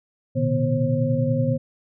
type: tone cluster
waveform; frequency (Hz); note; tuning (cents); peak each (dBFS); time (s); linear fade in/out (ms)
sine; 116.6 / 127 / 150.8 / 243.9 / 534; A#2 / B2 / D3 / B3 / C5; +1 / +49 / +46 / -21 / +35; -25; 0.35-1.58; 20
effects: none